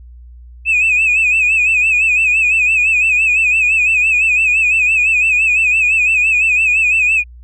sine tone with vibrato, 2555 Hz, D#7, 45 cents sharp, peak -8 dBFS, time 0.65-7.24 s, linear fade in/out 50 ms, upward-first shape sine, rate 5.9 Hz, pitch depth 82 cents each way, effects tanh soft clip ceiling -7 dBFS + added 60 Hz sine -34 dBFS peak until 7.43 s

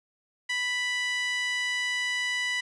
sawtooth tone with high-pass filter, 987.8 Hz, B5, in tune, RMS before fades -29 dBFS, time 0.49-2.61 s, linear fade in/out 10 ms, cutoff 2200 Hz, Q 4.7, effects resampled to 22050 Hz

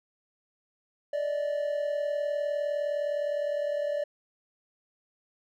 triangle tone pair together, 582.6 / 622.3 Hz, D5 / D#5, -14 / 0 cents, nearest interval minor second, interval 114 cents, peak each -26 / -33 dBFS, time 1.13-4.04 s, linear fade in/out 5 ms, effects none

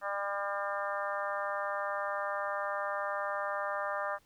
harmonic tone, 200 Hz, G3, 35 cents sharp, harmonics 3 / 4 / 5 / 6 / 7 / 8 / 9, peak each -37 / -41 / -41 / -37 / -43 / -42 / -43 dBFS, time 0.01-4.19 s, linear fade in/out 50 ms, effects pink hiss -68 dBFS RMS until 4.25 s

